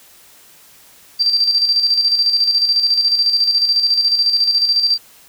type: tone with tremolo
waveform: sine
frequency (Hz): 4699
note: D8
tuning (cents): 0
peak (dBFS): -10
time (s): 1.19-4.98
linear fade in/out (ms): 20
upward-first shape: square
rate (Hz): 14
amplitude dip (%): 50
effects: white hiss -46 dBFS RMS until 5.28 s